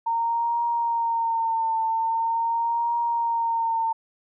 sine tone with vibrato, 918 Hz, A#5, 27 cents flat, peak -21 dBFS, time 0.06-3.93 s, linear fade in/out 10 ms, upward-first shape triangle, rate 0.43 Hz, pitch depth 45 cents each way, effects none

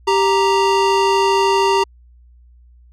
square tone pair together, 392 / 932.3 Hz, G4 / A#5, 0 / 0 cents, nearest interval octave + minor third, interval 1500 cents, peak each -16 / -16 dBFS, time 0.07-1.84 s, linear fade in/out 10 ms, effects added 60 Hz sine -44 dBFS peak until 2.92 s + low-pass 6000 Hz 12 dB/octave

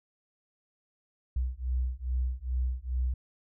sine beating tone pair, 61.74 / 64.14 Hz, B1 / C2, 0 / -34 cents, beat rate 2.4 Hz, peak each -31 dBFS, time 1.36-3.14 s, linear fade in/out 5 ms, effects none

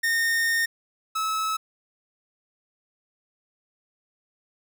45% pulse tone pair in turn, 1834 / 1296.8 Hz, A#6 / E6, -29 / -29 cents, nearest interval tritone, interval 600 cents, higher first, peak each -21 / -24 dBFS, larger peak first, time 0.03-0.66 / 1.15-1.57 s, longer first, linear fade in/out 10 ms, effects none

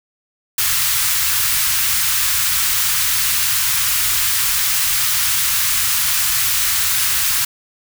white band-stop noise, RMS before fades -17 dBFS, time 0.58-7.45 s, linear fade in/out 5 ms, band 130 to 1100 Hz, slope 24 dB/octave, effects none

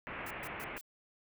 white low-pass noise, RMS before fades -43 dBFS, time 0.07-0.78 s, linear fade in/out 0 ms, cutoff 2600 Hz, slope 48 dB/octave
blue noise bursts, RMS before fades -49 dBFS, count 4, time 0.26-0.812 s, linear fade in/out 5 ms, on 48 ms, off 120 ms
effects none

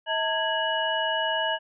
sine tone cluster, 639 / 901 / 1655 / 2926 Hz, D#5 / A5 / G#6 / F#7, +46 / +41 / -6 / -20 cents, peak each -29 dBFS, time 0.06-1.59 s, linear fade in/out 50 ms, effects none

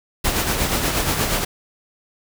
pink noise with tremolo, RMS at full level -19 dBFS, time 0.24-1.45 s, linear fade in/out 10 ms, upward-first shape sine, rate 8.4 Hz, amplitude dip 45%, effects none

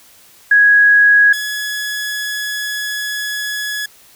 sine / sawtooth tone pair in turn, 1661.2 / 1689.3 Hz, G#6 / G#6, 0 / +29 cents, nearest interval unison, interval 29 cents, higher second, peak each -6 / -16 dBFS, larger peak first, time 0.51-1.33 / 1.33-3.86 s, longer second, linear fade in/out 5 ms, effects white hiss -46 dBFS RMS until 4.15 s

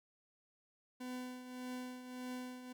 40% pulse tone with tremolo, 251.6 Hz, B3, 32 cents sharp, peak -40 dBFS, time 1-2.73 s, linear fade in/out 10 ms, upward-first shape triangle, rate 1.7 Hz, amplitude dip 65%, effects none

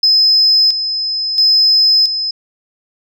sine tone with tremolo, 5100 Hz, D#8, 42 cents sharp, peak -6 dBFS, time 0.03-2.31 s, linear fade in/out 5 ms, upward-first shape square, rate 0.74 Hz, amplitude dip 65%, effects tanh soft clip ceiling -3 dBFS

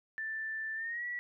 sine tone with pitch glide, 1768 to 1939.2 Hz, A6 to B6, +8 to -32 cents, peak -35 dBFS, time 0.18-1.19 s, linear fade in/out 0 ms, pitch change +160 cents, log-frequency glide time 0.75-1.05 s, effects none

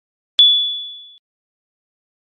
sine tone with exponential decay, 3436 Hz, A7, 42 cents flat, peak -3 dBFS, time 0.39-1.18 s, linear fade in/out 0 ms, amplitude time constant 170 ms, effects MP3 48 kbps

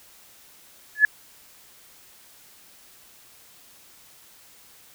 sine tone with exponential growth, 1710 Hz, A6, 50 cents flat, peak -7 dBFS, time 0.95-1.05 s, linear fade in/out 2 ms, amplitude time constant 21 ms, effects white hiss -52 dBFS RMS until 4.94 s

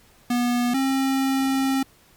square tone pair in turn, 242.8 / 268.1 Hz, B3 / C4, -29 / +42 cents, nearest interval major second, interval 171 cents, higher second, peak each -20 dBFS, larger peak neither, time 0.3-0.74 / 0.74-1.83 s, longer second, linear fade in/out 5 ms, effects pink hiss -55 dBFS RMS until 2.16 s + MP3 96 kbps

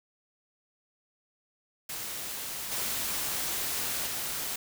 white noise with level steps, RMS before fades -37 / -32 / -34 dBFS, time 1.89-4.56 s, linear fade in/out 5 ms, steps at 2.71 / 4.06 s, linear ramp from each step 10 ms, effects none

